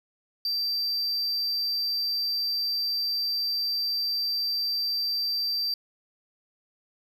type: tone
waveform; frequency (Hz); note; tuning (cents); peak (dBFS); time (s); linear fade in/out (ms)
triangle; 4686; D8; -5; -24; 0.45-5.74; 2
effects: none